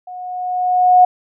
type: tone with level ramp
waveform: sine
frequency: 728 Hz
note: F#5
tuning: 28 cents flat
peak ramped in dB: -29 to -4 dBFS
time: 0.07-1.05 s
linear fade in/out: 5 ms
effects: none

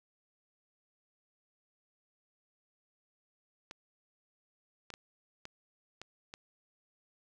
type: clicks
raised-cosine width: 0.2 ms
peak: -27 dBFS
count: 6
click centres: 3.711 / 4.903 / 4.939 / 5.454 / 6.016 / 6.339 s
effects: none

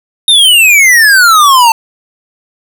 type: exponential sweep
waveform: square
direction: down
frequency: 3729 to 887 Hz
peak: -3 dBFS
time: 0.28-1.72 s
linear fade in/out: 2 ms
effects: none

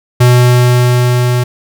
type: tone with level ramp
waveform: square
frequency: 123.47 Hz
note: B2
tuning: in tune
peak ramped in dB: -4 to -10 dBFS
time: 0.2-1.44 s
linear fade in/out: 10 ms
effects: none

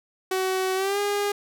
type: tone with pitch glide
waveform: sawtooth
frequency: 376.1 to 407.8 Hz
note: F#4 to G#4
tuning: +28 to -32 cents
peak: -19 dBFS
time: 0.31-1.32 s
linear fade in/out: 5 ms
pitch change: +140 cents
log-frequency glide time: 0.75-0.99 s
effects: none

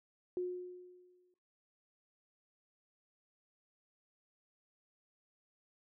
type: tone with exponential decay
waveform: sine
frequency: 360.7 Hz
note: F#4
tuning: 44 cents flat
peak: -32 dBFS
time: 0.37-1.34 s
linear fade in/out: 1 ms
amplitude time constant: 210 ms
effects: noise-tail reverb RT60 0.3 s tail -18 dB re dry

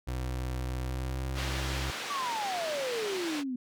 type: tone with pitch glide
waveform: 30% pulse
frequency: 63.2 to 66.34 Hz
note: B1 to C2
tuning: +41 to +25 cents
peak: -29 dBFS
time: 0.07-1.91 s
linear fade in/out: 10 ms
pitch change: +84 cents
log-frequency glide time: 0.77-1.44 s
type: band-pass noise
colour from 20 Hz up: white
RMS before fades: -38 dBFS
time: 1.34-3.44 s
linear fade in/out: 50 ms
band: 220 to 3800 Hz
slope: 12 dB/octave
type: exponential sweep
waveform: sine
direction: down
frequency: 1174.7 to 242.8 Hz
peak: -31 dBFS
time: 2.1-3.56 s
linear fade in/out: 5 ms
effects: none

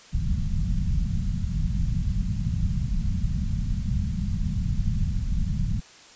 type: low-pass noise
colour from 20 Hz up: pink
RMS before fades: -25 dBFS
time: 0.12-5.81 s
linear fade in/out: 20 ms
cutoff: 200 Hz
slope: 48 dB/octave
effects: white hiss -49 dBFS RMS until 6.15 s + resampled to 16000 Hz

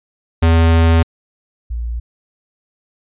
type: tone pair in turn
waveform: square / sine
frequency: 82.41 / 58.27 Hz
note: E2 / A#1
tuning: 0 / 0 cents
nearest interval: tritone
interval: 600 cents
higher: first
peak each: -9 / -19 dBFS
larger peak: first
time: 0.42-1.03 / 1.7-2 s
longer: first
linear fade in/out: 10 ms
effects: resampled to 8000 Hz

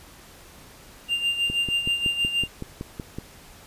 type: tone with tremolo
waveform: triangle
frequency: 2794 Hz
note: F7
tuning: in tune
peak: -18 dBFS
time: 1.08-2.48 s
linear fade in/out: 50 ms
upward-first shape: sine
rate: 6.3 Hz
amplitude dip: 65%
type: click train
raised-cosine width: 3 ms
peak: -18 dBFS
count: 10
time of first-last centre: 1.5-3.185 s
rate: 5.34 Hz
effects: pink hiss -48 dBFS RMS until 3.66 s + resampled to 32000 Hz

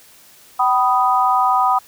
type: chord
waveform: sine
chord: G augmented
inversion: none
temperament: equal with one note detuned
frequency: 763.9 / 987.8 / 1244.5 Hz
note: G5 / B5 / D#6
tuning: -45 / 0 / 0 cents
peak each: -17 dBFS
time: 0.59-1.79 s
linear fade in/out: 10 ms
effects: white hiss -47 dBFS RMS until 1.87 s

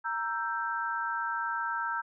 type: chord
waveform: sine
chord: E diminished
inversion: second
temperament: equal with one note detuned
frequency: 932.3 / 1329.2 / 1568 Hz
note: Bb5 / E6 / G6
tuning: 0 / +14 / 0 cents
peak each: -34 dBFS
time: 0.04-2.02 s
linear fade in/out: 20 ms
effects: none

